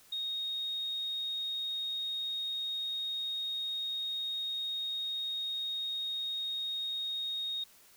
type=tone; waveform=sine; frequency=3729 Hz; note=A#7; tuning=in tune; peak=-33 dBFS; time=0.12-7.64 s; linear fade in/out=5 ms; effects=white hiss -60 dBFS RMS until 7.96 s

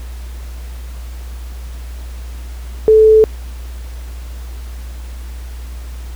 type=tone; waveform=sine; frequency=436.3 Hz; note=A4; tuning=15 cents flat; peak=-4 dBFS; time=2.88-3.24 s; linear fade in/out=0 ms; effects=added 60 Hz sine -25 dBFS peak until 6.15 s + pink hiss -41 dBFS RMS until 6.15 s

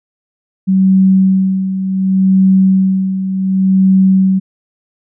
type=tone with tremolo; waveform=sine; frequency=190.1 Hz; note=F#3; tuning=47 cents sharp; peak=-5 dBFS; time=0.67-4.4 s; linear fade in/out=20 ms; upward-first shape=sine; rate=0.68 Hz; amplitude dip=65%; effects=none

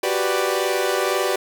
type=chord; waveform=sawtooth; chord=G major seventh; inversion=third; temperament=equal; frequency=370 / 392 / 493.9 / 587.3 Hz; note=F#4 / G4 / B4 / D5; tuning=0 / 0 / 0 / 0 cents; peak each=-21 dBFS; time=0.03-1.36 s; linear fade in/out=5 ms; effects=none

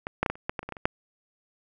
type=clicks; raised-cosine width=0.5 ms; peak=-16 / -8 / -9 / -12 / -30 / -12 / -16 / -26 / -20 / -20 / -26 / -6 dBFS; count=12; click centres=0.069 / 0.23 / 0.262 / 0.3 / 0.355 / 0.495 / 0.592 / 0.63 / 0.69 / 0.723 / 0.768 / 0.855 s; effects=none

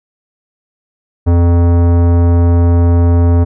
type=tone with tanh clipping; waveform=sine; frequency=86 Hz; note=F2; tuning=26 cents flat; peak=-8 dBFS; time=1.26-3.45 s; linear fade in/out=20 ms; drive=18 dB; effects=none

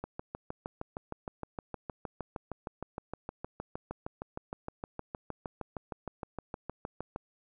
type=click train; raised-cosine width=1 ms; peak=-23 dBFS; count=47; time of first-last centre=0.04-7.161 s; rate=6.46 Hz; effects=none

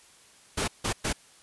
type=noise bursts at uneven times; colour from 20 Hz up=pink; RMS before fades=-28 dBFS; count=3; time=0.57-0.68 / 0.84-0.93 / 1.04-1.13 s; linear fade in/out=10 ms; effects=white hiss -56 dBFS RMS until 1.42 s + resampled to 24000 Hz

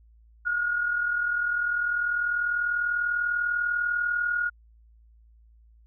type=tone pair together; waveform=sine; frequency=1396.9 / 1437 Hz; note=F6 / F6; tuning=0 / +49 cents; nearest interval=unison; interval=49 cents; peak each=-33 / -24 dBFS; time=0.45-4.5 s; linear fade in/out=20 ms; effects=added 56 Hz sine -53 dBFS peak until 5.86 s

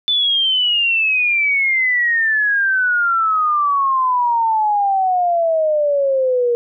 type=exponential sweep; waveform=sine; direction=down; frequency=3520 to 472.1 Hz; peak=-13 dBFS; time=0.08-6.55 s; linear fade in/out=0 ms; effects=none

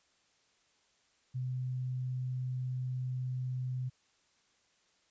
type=tone; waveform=sine; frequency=127.4 Hz; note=C3; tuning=46 cents flat; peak=-33 dBFS; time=1.34-3.9 s; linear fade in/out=20 ms; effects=white hiss -71 dBFS RMS until 5.1 s + resampled to 16000 Hz

